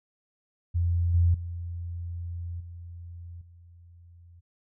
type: tone with level steps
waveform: sine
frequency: 86.1 Hz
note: F2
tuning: 24 cents flat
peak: -22 / -18 / -32 / -39 / -49 dBFS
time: 0.74-4.41 s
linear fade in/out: 20 ms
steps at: 1.14 / 1.34 / 2.6 / 3.41 s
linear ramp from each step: 5 ms
effects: none